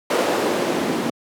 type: noise with band-pass filter sweep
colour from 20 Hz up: white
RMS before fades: -21 dBFS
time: 0.1-1.1 s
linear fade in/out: 5 ms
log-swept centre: 470 to 240 Hz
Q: 1.3
effects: high-pass 150 Hz 12 dB/octave